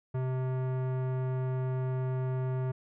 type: tone with tanh clipping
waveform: sine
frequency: 129.2 Hz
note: C3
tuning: 21 cents flat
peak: -31 dBFS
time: 0.14-2.72 s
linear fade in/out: 10 ms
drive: 18 dB
effects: none